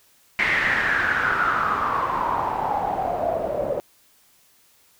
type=noise with low-pass filter sweep; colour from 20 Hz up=white; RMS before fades=-23 dBFS; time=0.39-3.8 s; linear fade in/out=0 ms; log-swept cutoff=2100 to 540 Hz; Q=6.9; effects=white hiss -58 dBFS RMS until 4.99 s